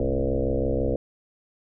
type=tone with frequency modulation; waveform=sine; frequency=277.2 Hz; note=C#4; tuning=in tune; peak=-21 dBFS; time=0-0.96 s; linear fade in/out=2 ms; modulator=66 Hz; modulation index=4.5; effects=none